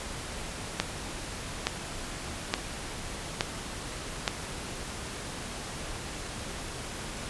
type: click train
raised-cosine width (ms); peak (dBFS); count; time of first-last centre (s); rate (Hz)
0.2; -7; 5; 0.8-4.278; 1.15
effects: pink hiss -38 dBFS RMS until 7.29 s + resampled to 24000 Hz

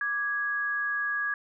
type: tone pair together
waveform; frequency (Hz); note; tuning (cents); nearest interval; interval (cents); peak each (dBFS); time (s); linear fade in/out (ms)
sine; 1174.6 / 1661.2; D6 / G#6; 0 / 0; tritone; 600; -35 / -27; 0.01-1.34; 2
effects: none

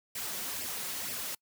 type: noise with flanger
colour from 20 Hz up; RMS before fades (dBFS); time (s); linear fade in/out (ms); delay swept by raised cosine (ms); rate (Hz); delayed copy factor
white; -37; 0.15-1.35; 5; 0.37 to 5.57; 2.1; +0.6
effects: noise-tail reverb RT60 0.1 s tail -26 dB re dry + high-pass 80 Hz 12 dB/octave

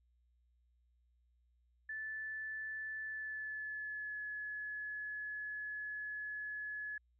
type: tone with pitch glide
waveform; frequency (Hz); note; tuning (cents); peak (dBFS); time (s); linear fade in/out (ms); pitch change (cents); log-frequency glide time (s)
sine; 1749 to 1702.2; A6 to G#6; -11 to +42; -40; 1.89-6.98; 5; -47; 3.04-4.2
effects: added 60 Hz sine -70 dBFS peak until 7.19 s

